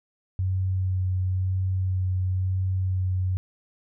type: tone with vibrato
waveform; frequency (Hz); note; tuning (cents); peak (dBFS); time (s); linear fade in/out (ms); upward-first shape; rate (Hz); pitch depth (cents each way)
sine; 93.2; F#2; +13; -22; 0.39-3.37; 0; sine; 0.99; 13
effects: none